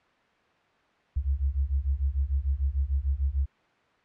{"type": "beating tone pair", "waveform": "sine", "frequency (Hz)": [65.41, 72.11], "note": ["C2", "D2"], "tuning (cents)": [0, -31], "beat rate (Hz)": 6.7, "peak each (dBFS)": -27, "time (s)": [1.16, 3.46], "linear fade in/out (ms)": 10, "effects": ["white hiss -63 dBFS RMS until 4.04 s", "low-pass 2000 Hz 12 dB/octave"]}